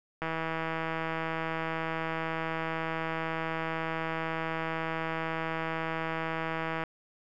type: click train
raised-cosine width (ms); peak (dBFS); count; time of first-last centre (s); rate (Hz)
0.5; -18; 1073; 0.22-6.837; 162
effects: none